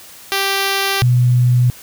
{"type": "tone pair in turn", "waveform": ["5% pulse", "sine"], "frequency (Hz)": [392, 123.47], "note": ["G4", "B2"], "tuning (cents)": [0, 0], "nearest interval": "octave + minor sixth", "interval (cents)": 2000, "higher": "first", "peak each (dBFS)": [-4, -9], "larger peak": "first", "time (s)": [[0.32, 1.02], [1.02, 1.7]], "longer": "first", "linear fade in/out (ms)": 0, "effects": ["white hiss -39 dBFS RMS until 1.82 s"]}